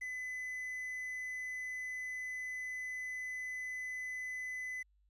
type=tone with quantisation; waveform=triangle; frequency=2011 Hz; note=B6; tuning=31 cents sharp; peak=-37 dBFS; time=0.01-4.83 s; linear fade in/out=10 ms; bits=11; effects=added 50 Hz sine -68 dBFS peak until 5.09 s + resampled to 32000 Hz